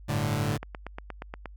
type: chord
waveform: sawtooth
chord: G suspended second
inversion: none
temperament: equal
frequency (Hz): 98 / 110 / 146.83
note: G2 / A2 / D3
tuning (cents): 0 / 0 / 0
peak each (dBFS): -29 / -25 / -25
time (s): 0.08-0.58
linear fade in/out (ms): 20
type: click train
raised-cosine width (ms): 0.5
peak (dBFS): -21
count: 8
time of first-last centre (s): 0.63-1.457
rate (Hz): 8.46
effects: added 50 Hz sine -44 dBFS peak until 1.56 s